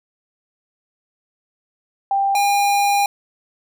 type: tone pair in turn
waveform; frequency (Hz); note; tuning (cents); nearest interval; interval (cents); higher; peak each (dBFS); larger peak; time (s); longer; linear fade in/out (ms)
sine / square; 790 / 808; G5 / G#5; +13 / -48; unison; 39; second; -15; neither; 2.11-2.35 / 2.35-3.06; second; 2
effects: none